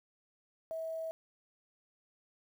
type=tone with quantisation; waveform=sine; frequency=648 Hz; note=E5; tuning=30 cents flat; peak=-36 dBFS; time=0.71-1.11 s; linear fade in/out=0 ms; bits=10; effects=none